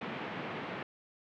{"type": "band-pass noise", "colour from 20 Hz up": "pink", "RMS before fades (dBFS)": -40, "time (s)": [0.01, 0.83], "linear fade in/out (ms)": 5, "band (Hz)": [140, 2800], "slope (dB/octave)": 24, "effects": []}